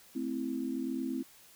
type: chord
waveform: sine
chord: A minor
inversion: none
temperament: equal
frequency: 220 / 261.6 / 329.6 Hz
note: A3 / C4 / E4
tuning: 0 / 0 / 0 cents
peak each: -40 / -34 / -38 dBFS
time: 0.15-1.23 s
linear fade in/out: 10 ms
effects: white hiss -58 dBFS RMS until 1.55 s